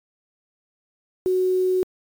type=tone with quantisation; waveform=sine; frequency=370 Hz; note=F#4; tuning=in tune; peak=-17 dBFS; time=1.26-1.83 s; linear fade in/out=0 ms; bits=7; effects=MP3 96 kbps